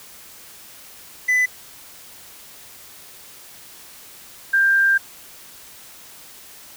triangle / sine tone pair in turn, 2000 / 1587.4 Hz, B6 / G6, +21 / +21 cents, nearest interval major third, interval 400 cents, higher first, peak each -13 dBFS, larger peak neither, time 1.28-1.46 / 4.53-4.98 s, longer second, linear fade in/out 10 ms, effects white hiss -43 dBFS RMS until 6.76 s

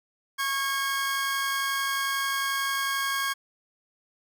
sawtooth tone pair together, 1100 / 1624.4 Hz, C#6 / G#6, -14 / -39 cents, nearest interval perfect fifth, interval 675 cents, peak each -25 dBFS, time 0.38-3.34 s, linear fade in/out 20 ms, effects none

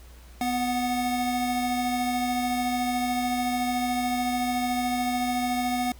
square tone pair together, 248.9 / 733 Hz, B3 / F#5, +14 / -16 cents, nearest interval octave + perfect fifth, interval 1870 cents, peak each -28 dBFS, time 0.41-5.92 s, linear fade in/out 2 ms, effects added 60 Hz sine -46 dBFS peak until 5.99 s + pink hiss -54 dBFS RMS until 5.99 s

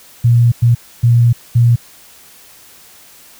sine tone bursts at uneven times, 118.7 Hz, A#2, 32 cents sharp, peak -6 dBFS, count 4, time 0.24-0.52 / 0.62-0.75 / 1.03-1.33 / 1.55-1.76 s, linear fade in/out 10 ms, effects white hiss -42 dBFS RMS until 3.39 s

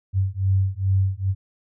sine beating tone pair, 94.9 / 97.3 Hz, F#2 / G2, +44 / -12 cents, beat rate 2.4 Hz, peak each -21 dBFS, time 0.13-1.35 s, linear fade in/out 50 ms, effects none

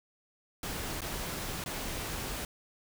pink noise with dropouts, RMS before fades -37 dBFS, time 0.63-2.45 s, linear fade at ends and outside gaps 2 ms, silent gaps 1.007-1.017 / 1.64-1.66 s, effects none

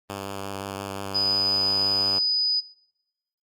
5% pulse tone with vibrato, 98.5 Hz, G2, 9 cents sharp, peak -20 dBFS, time 0.09-2.19 s, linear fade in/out 10 ms, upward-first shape square, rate 5.7 Hz, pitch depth 13 cents each way
sine tone, 4978 Hz, D#8, in tune, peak -20 dBFS, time 1.14-2.61 s, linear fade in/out 20 ms
effects noise-tail reverb RT60 0.9 s tail -22 dB re dry + Opus 32 kbps

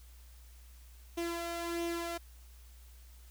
sawtooth tone with flanger, 340 Hz, F4, 46 cents flat, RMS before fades -37 dBFS, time 1.17-2.18 s, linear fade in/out 10 ms, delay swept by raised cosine 0.32 to 1.62 ms, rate 1.5 Hz, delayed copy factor +0.5, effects added 60 Hz sine -52 dBFS peak until 3.3 s + white hiss -63 dBFS RMS until 3.3 s

